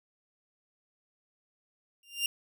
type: tone with exponential growth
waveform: sawtooth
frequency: 2794 Hz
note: F7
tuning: in tune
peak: -21 dBFS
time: 2.03-2.26 s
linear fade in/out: 2 ms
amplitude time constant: 50 ms
effects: none